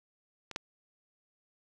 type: clicks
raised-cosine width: 0.2 ms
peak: -24 / -16 dBFS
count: 2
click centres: 0.513 / 0.561 s
effects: none